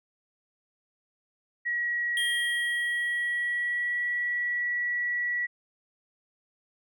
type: tone with pitch glide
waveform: sine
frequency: 1914 to 1939.6 Hz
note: A#6 to B6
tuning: +45 to -32 cents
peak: -26 dBFS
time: 1.65-5.47 s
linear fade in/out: 20 ms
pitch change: +23 cents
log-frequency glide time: 2.62-4.04 s
type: tone with exponential decay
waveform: square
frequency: 3217 Hz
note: G7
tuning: 44 cents sharp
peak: -28 dBFS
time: 2.17-4.61 s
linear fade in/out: 1 ms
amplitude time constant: 530 ms
effects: none